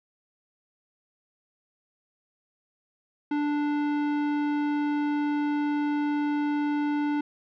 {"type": "tone with tanh clipping", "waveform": "sine", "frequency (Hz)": 293.7, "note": "D4", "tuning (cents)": 0, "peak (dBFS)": -26, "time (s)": [3.31, 7.21], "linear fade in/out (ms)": 5, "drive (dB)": 16, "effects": []}